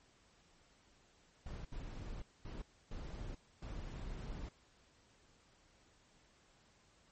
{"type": "noise bursts at uneven times", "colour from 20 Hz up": "brown", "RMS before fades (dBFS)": -45, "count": 5, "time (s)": [[1.46, 1.65], [1.72, 2.22], [2.45, 2.62], [2.91, 3.35], [3.62, 4.49]], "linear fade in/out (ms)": 5, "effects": ["pink hiss -69 dBFS RMS until 7.11 s", "MP3 32 kbps"]}